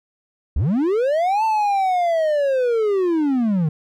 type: linear two-way sweep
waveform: triangle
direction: up then down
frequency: 51.4 to 895 to 146.8 Hz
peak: -14 dBFS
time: 0.56-3.69 s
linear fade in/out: 5 ms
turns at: 1.44 s
effects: none